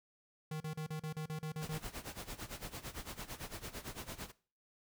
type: tone bursts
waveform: square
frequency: 155.56 Hz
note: D#3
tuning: in tune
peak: -39 dBFS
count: 10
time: 0.51-1.783 s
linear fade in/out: 5 ms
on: 94 ms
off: 37 ms
type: noise with tremolo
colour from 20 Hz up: pink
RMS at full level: -43 dBFS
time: 1.61-4.32 s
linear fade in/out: 20 ms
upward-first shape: sine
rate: 8.9 Hz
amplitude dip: 85%
effects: noise-tail reverb RT60 0.4 s tail -19 dB re dry